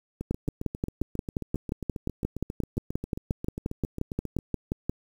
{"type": "two click trains", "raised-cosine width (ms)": 3, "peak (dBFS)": [-20, -14], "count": [32, 27], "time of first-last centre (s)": [[0.21, 4.388], [0.31, 4.896]], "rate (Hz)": [7.42, 5.67], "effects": ["8-bit"]}